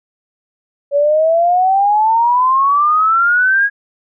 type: exponential sweep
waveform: sine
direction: up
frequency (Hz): 561 to 1661.2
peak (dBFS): -9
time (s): 0.91-3.7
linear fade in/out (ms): 50
effects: none